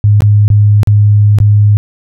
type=tone with dropouts; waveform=sine; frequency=103.9 Hz; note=G#2; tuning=1 cent sharp; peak=-3 dBFS; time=0.04-1.77 s; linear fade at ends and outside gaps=0 ms; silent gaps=0.206-0.221 / 0.48-0.502 / 0.832-0.873 / 1.386-1.402 s; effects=none